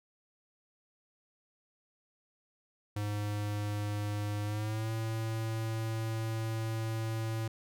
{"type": "tone with pitch glide", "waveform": "square", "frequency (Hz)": [103.83, 111.93], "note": ["G#2", "A2"], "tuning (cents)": [0, 30], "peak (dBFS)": -33, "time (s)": [2.96, 7.48], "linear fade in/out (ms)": 5, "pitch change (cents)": 130, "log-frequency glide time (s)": [4.44, 4.91], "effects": []}